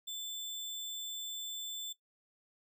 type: tone with sample-and-hold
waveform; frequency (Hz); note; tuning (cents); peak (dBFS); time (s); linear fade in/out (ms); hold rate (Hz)
sine; 3520; A7; 0; -38; 0.07-1.93; 10; 11025
effects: noise-tail reverb RT60 0.1 s tail -17 dB re dry